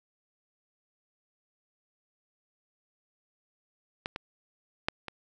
clicks, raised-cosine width 0.3 ms, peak -16 / -19 / -10 / -21 dBFS, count 4, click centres 4.059 / 4.161 / 4.885 / 5.083 s, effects none

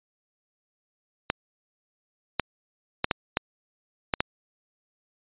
clicks, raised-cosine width 0.3 ms, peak -6 dBFS, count 7, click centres 1.301 / 2.397 / 3.044 / 3.112 / 3.371 / 4.138 / 4.205 s, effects resampled to 8000 Hz

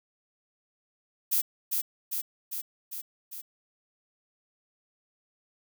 violet noise with echo, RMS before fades -25 dBFS, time 1.31-1.42 s, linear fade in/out 20 ms, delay 400 ms, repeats 5, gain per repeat -3 dB, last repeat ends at 3.42 s, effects none

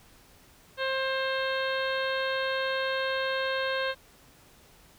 harmonic tone, 530 Hz, C5, 22 cents sharp, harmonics 1 / 2 / 3 / 4 / 5 / 6 / 7 / 8, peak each -30 / -35 / -32 / -41 / -39 / -40 / -40 / -42 dBFS, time 0.77-3.95 s, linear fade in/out 50 ms, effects pink hiss -57 dBFS RMS until 4.98 s

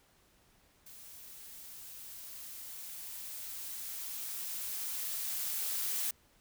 blue noise with level ramp, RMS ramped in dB -52 to -34 dBFS, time 0.86-6.11 s, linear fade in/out 5 ms, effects pink hiss -67 dBFS RMS until 6.4 s

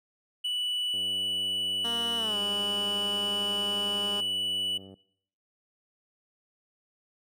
triangle tone, 2960 Hz, F#7, in tune, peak -26 dBFS, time 0.44-4.78 s, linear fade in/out 10 ms
click train, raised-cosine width 2 ms, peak -35 dBFS, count 387, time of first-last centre 0.94-4.94 s, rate 96.5 Hz
10% pulse tone with pitch glide, 233.1 to 204.1 Hz, A#3 to G#3, 0 to -30 cents, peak -27 dBFS, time 1.84-4.21 s, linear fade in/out 10 ms, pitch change -230 cents, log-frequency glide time 2.16-2.37 s
effects noise-tail reverb RT60 0.7 s tail -21 dB re dry + high-pass 100 Hz 12 dB/octave

